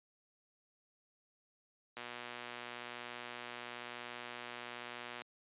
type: click train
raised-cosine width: 0.3 ms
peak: -28 dBFS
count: 394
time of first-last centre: 1.97-5.218 s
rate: 121 Hz
effects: high-pass 200 Hz 12 dB/octave + resampled to 8000 Hz